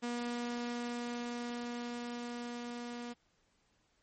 sawtooth tone with level ramp, 240 Hz, B3, 49 cents flat, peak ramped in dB -31 to -37 dBFS, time 0.02-3.14 s, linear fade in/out 20 ms, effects pink hiss -74 dBFS RMS until 4.02 s + MP3 32 kbps

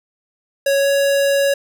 square tone with pitch glide, 554.4 to 557.9 Hz, C#5 to C#5, 0 to +11 cents, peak -14 dBFS, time 0.66-1.54 s, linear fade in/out 5 ms, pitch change +11 cents, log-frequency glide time 0.8-0.88 s, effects none

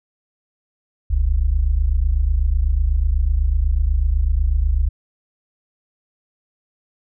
sine tone pair together, 41.24 / 69.3 Hz, E1 / C#2, +2 / 0 cents, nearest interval major sixth, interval 898 cents, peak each -17 dBFS, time 1.1-4.89 s, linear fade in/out 10 ms, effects none

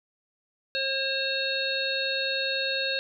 harmonic tone, 538 Hz, C5, 48 cents sharp, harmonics 1 / 3 / 5 / 7 / 8, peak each -32 / -32 / -32 / -32 / -32 dBFS, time 0.75-2.99 s, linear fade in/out 0 ms, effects none

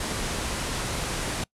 pink low-pass noise, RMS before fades -30 dBFS, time 0-1.44 s, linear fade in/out 5 ms, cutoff 11000 Hz, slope 48 dB/octave, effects noise-tail reverb RT60 0.1 s tail -25 dB re dry

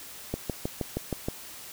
click train, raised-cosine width 2 ms, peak -15 dBFS, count 7, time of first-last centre 0.34-1.285 s, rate 6.35 Hz, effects white hiss -44 dBFS RMS until 1.72 s

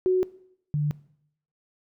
sine tone pair in turn, 370 / 148.03 Hz, F#4 / D3, 0 / +14 cents, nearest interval octave + major third, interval 1586 cents, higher first, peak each -18 / -22 dBFS, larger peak first, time 0.06-0.23 / 0.74-0.91 s, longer neither, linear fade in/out 0 ms, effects noise-tail reverb RT60 0.7 s tail -20 dB re dry

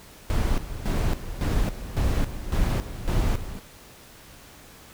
brown noise with tremolo, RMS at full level -22 dBFS, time 0.3-3.59 s, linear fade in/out 0 ms, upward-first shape square, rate 1.8 Hz, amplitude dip 75%, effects pink hiss -48 dBFS RMS until 4.93 s

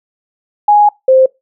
sine tone pair in turn, 830.6 / 523.2 Hz, G#5 / C5, 0 / 0 cents, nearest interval minor sixth, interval 800 cents, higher first, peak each -4 dBFS, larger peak neither, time 0.68-0.89 / 1.08-1.26 s, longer first, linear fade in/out 5 ms, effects noise-tail reverb RT60 0.2 s tail -23 dB re dry

